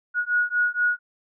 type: beating tone pair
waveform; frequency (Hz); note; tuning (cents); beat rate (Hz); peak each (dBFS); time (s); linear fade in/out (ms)
sine; 1451 / 1455.2; F#6 / F#6; -34 / -29; 4.2; -23; 0.14-0.99; 50
effects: none